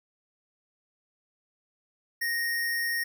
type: tone with sample-and-hold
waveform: sine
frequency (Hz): 1864.7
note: A#6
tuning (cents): 0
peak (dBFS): -26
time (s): 2.21-3.04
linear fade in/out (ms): 10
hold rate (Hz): 7350
effects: none